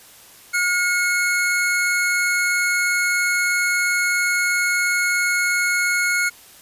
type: tone pair together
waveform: square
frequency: 1430 / 2187 Hz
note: F6 / C#7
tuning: +41 / -24 cents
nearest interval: perfect fifth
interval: 735 cents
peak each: -21 dBFS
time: 0.53-6.3 s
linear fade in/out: 20 ms
effects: white hiss -46 dBFS RMS until 6.61 s + resampled to 32000 Hz